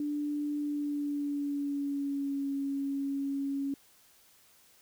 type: tone with pitch glide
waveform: sine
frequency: 293.7 to 277.2 Hz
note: D4 to C#4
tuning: 0 to 0 cents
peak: -30 dBFS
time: 0-3.74 s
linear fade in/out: 2 ms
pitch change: -100 cents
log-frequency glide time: 0.58-2.5 s
effects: white hiss -62 dBFS RMS until 4.81 s